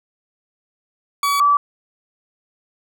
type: tone pair in turn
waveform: 40% pulse / sine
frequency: 1138 / 1153.9 Hz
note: C#6 / D6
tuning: +45 / -31 cents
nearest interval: unison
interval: 24 cents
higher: second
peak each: -15 / -11 dBFS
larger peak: second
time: 1.23-1.4 / 1.4-1.57 s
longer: neither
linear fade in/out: 2 ms
effects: none